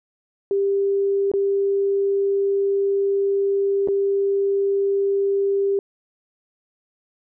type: tone with dropouts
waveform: sine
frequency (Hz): 396.2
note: G4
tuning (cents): +18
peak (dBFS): -17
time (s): 0.51-5.79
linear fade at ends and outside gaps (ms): 1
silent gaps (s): 1.316-1.337 / 3.875-3.885
effects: none